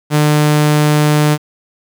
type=tone; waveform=sawtooth; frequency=150 Hz; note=D3; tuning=37 cents sharp; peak=-5 dBFS; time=0.1-1.38 s; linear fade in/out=50 ms; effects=7-bit